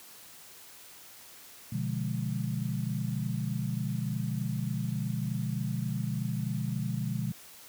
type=chord; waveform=sine; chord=B diminished seventh; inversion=none; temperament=equal; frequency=123.47 / 146.83 / 174.61 / 207.7 Hz; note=B2 / D3 / F3 / Ab3; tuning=0 / 0 / 0 / 0 cents; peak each=-33 / -35 / -36 / -36 dBFS; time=1.72-7.32 s; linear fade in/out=5 ms; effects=white hiss -51 dBFS RMS until 7.68 s + high-pass 60 Hz 12 dB/octave